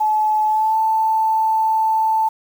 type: tone with pitch glide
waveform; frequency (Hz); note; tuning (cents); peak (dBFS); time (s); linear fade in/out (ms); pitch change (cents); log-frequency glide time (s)
sine; 859 to 881.6; A5 to A5; -42 to +3; -14; 0-2.29; 10; +45; 0.47-0.76
effects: 7-bit